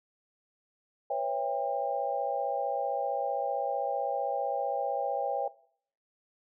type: chord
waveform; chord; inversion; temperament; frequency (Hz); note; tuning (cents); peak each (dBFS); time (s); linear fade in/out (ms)
sine; C# half-diminished seventh; third; just; 498.9 / 554.4 / 665.2 / 798.3; B4 / C#5 / E5 / G5; +17 / 0 / +16 / +31; -36 / -33 / -36 / -32; 1.1-5.48; 5
effects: noise-tail reverb RT60 0.6 s tail -20 dB re dry